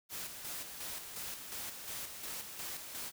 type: noise with tremolo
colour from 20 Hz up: white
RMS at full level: -42 dBFS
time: 0.09-3.12 s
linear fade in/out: 50 ms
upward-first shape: square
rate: 2.8 Hz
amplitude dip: 45%
effects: none